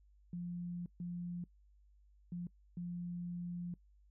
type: tone bursts at uneven times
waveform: sine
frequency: 174.9 Hz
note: F3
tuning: 3 cents sharp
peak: -39 dBFS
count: 4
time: 0.33-0.86 / 1-1.44 / 2.32-2.47 / 2.77-3.74 s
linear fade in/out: 2 ms
effects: noise-tail reverb RT60 0.1 s tail -24 dB re dry + added 50 Hz sine -63 dBFS peak until 4.1 s